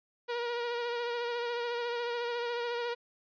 sawtooth tone with vibrato, 476.6 Hz, A#4, 38 cents sharp, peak -28 dBFS, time 0.28-2.95 s, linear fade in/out 20 ms, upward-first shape triangle, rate 14 Hz, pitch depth 33 cents each way, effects resampled to 11025 Hz

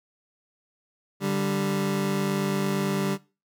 25% pulse tone pair together, 146.83 / 196 Hz, D3 / G3, 0 / 0 cents, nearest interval perfect fourth, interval 500 cents, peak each -25 / -22 dBFS, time 1.2-3.18 s, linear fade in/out 50 ms, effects noise-tail reverb RT60 0.3 s tail -20 dB re dry

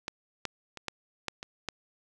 clicks, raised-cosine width 0.2 ms, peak -16 / -14 / -24 / -15 / -14 / -22 / -15 dBFS, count 7, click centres 0.081 / 0.453 / 0.773 / 0.883 / 1.283 / 1.429 / 1.687 s, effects none

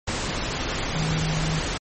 sine tone in noise, 157.9 Hz, D#3, 26 cents sharp, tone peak -23 dBFS, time 0.95-1.6 s, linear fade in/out 10 ms, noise pink, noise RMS -27 dBFS, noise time 0.07-1.78 s, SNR +1 dB, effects MP3 32 kbps

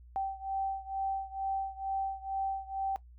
sine beating tone pair, 776 / 778.2 Hz, G5 / G5, -18 / -13 cents, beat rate 2.2 Hz, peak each -34 / -36 dBFS, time 0.16-2.96 s, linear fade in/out 0 ms, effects noise-tail reverb RT60 0.1 s tail -17 dB re dry + added 60 Hz sine -51 dBFS peak until 3.18 s

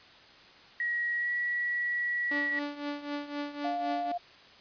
sine tone with pitch glide, 1906 to 1932.6 Hz, A#6 to B6, +38 to -38 cents, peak -28 dBFS, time 0.8-2.59 s, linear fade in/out 2 ms, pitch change +24 cents, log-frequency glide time 1.16-1.3 s
sawtooth tone with tremolo, 290 Hz, D4, 22 cents flat, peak -27 dBFS, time 2.31-4.12 s, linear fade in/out 5 ms, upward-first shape triangle, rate 3.9 Hz, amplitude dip 80%
sine tone, 702 Hz, F5, 9 cents sharp, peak -30 dBFS, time 3.64-4.18 s, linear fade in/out 10 ms
effects white hiss -54 dBFS RMS until 4.6 s + resampled to 11025 Hz

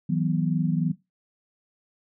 sine chord, E suspended second, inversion none, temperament equal with one note detuned, 161.89 / 185 / 246.9 Hz, E3 / F#3 / B3, -31 / 0 / 0 cents, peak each -24 / -25 / -29 dBFS, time 0.09-0.92 s, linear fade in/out 10 ms, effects noise-tail reverb RT60 0.2 s tail -17 dB re dry

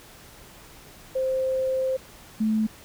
sine tone pair in turn, 523.3 / 217.9 Hz, C5 / A3, 0 / -17 cents, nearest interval octave + minor third, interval 1517 cents, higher first, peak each -22 / -20 dBFS, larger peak second, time 1.15-1.97 / 2.4-2.67 s, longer first, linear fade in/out 10 ms, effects pink hiss -48 dBFS RMS until 2.84 s

